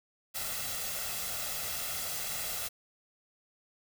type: noise with comb filter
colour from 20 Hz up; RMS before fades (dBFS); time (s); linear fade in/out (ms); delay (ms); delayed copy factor
white; -36; 0.34-2.69; 20; 1.5; +0.6
effects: none